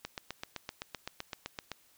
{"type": "click train", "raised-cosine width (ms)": 0.2, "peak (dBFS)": -20, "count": 14, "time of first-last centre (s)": [0.05, 1.717], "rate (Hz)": 7.8, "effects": ["white hiss -65 dBFS RMS until 1.97 s"]}